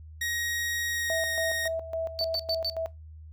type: tone with pitch glide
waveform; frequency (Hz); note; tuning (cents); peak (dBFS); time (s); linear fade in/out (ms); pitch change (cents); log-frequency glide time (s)
sawtooth; 1885 to 1865.5; A#6 to A#6; +19 to +1; -25; 0.21-1.68; 5; -18; 0.89-1.26
type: tone with tremolo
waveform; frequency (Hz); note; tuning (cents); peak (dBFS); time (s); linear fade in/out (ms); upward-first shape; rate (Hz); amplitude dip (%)
sine; 653; E5; -17; -27; 1.1-2.86; 0; square; 3.6; 70
type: tone bursts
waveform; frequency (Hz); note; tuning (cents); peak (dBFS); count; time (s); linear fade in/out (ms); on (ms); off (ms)
triangle; 4533; C#8; +38; -26; 4; 2.19-2.698; 0; 52; 100
effects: noise-tail reverb RT60 0.2 s tail -20 dB re dry + added 78 Hz sine -43 dBFS peak until 3.32 s